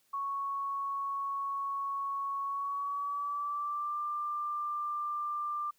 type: tone with pitch glide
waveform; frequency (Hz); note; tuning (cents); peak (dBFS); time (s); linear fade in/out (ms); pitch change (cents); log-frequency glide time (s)
sine; 1108.7 to 1188.3; C#6 to D6; 0 to +20; -32; 0.13-5.71; 10; +120; 2.44-3.99
effects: white hiss -71 dBFS RMS until 5.78 s